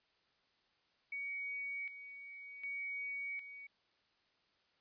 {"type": "tone with tremolo", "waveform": "sine", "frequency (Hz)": 2249, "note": "C#7", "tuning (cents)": 24, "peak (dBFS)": -39, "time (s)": [1.12, 3.67], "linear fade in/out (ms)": 5, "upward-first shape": "square", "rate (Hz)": 0.66, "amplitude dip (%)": 65, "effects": ["white hiss -75 dBFS RMS until 4.8 s", "resampled to 11025 Hz"]}